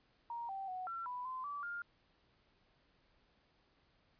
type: tone with pitch steps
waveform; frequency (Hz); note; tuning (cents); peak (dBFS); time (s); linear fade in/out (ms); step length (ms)
sine; 939 / 777 / 740 / 1355 / 990 / 1030 / 1154 / 1407; A#5 / G5 / F#5 / E6 / B5 / C6 / D6 / F6; +12 / -16 / 0 / +47 / +4 / -28 / -31 / +12; -40; 0.3-1.82; 2; 190
effects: pink hiss -73 dBFS RMS until 4.19 s + resampled to 11025 Hz